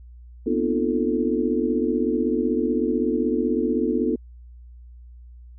sine tone cluster, 240.5 / 256.5 / 305.7 / 349.8 / 441.1 Hz, B3 / C4 / D#4 / F4 / A4, -46 / -34 / -30 / +3 / +4 cents, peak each -26 dBFS, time 0.46-4.16 s, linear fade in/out 10 ms, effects added 60 Hz sine -41 dBFS peak until 5.58 s

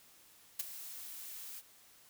blue noise with ADSR envelope, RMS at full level -33 dBFS, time 0.59-1.62 s, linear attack 9 ms, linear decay 18 ms, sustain -14 dB, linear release 39 ms, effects white hiss -62 dBFS RMS until 2.09 s

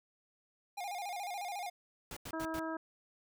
square tone with vibrato, 760 Hz, F#5, 46 cents sharp, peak -39 dBFS, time 0.77-1.7 s, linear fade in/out 10 ms, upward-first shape square, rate 14 Hz, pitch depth 110 cents each way
pink noise bursts, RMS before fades -45 dBFS, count 4, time 2.11-2.595 s, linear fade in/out 2 ms, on 56 ms, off 87 ms
harmonic tone, 322.1 Hz, E4, 40 cents flat, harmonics 1 / 2 / 3 / 4 / 5, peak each -39 / -42 / -44 / -45 / -46 dBFS, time 2.33-2.77 s, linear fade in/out 5 ms
effects none

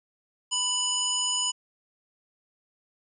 harmonic tone with a mistuned harmonic, 987.8 Hz, B5, in tune, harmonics 1 / 3 / 5 / 7 / 9, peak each -36 / -28 / -35 / -28 / -37 dBFS, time 0.51-1.52 s, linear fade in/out 20 ms, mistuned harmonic 5, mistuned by +40 cents, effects none

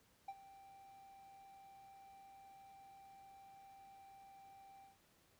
triangle tone with ADSR envelope, 784 Hz, G5, in tune, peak -40 dBFS, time 0.28-4.98 s, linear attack 6 ms, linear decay 46 ms, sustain -16 dB, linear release 150 ms, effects pink hiss -72 dBFS RMS until 5.39 s + high-pass 60 Hz 12 dB/octave

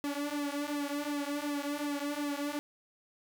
sawtooth tone with flanger, 289.3 Hz, D4, 26 cents flat, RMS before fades -35 dBFS, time 0.04-2.59 s, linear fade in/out 0 ms, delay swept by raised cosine 1.3 to 4.8 ms, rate 2.7 Hz, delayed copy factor -0.95, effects 10-bit

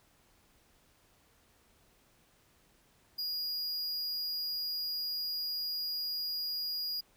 square tone, 4869 Hz, D#8, 38 cents flat, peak -34 dBFS, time 3.18-7.01 s, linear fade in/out 10 ms, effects pink hiss -67 dBFS RMS until 7.16 s

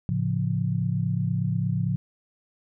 sine chord, A augmented, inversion none, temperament equal, 110 / 138.59 / 174.61 Hz, A2 / C#3 / E#3, 0 / 0 / 0 cents, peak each -27 dBFS, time 0.09-1.96 s, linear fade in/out 0 ms, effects none

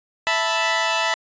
15% pulse chord, E suspended fourth, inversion none, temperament equal, 659.3 / 880 / 987.8 Hz, E5 / A5 / B5, 0 / 0 / 0 cents, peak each -17 dBFS, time 0.27-1.14 s, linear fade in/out 0 ms, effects resampled to 16000 Hz

